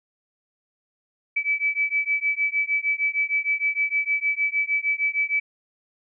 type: beating tone pair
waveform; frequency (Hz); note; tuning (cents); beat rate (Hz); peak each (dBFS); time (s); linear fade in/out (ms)
sine; 2297 / 2303.5; D7 / D7; -39 / -34; 6.5; -24 / -24; 1.36-5.4; 10
effects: none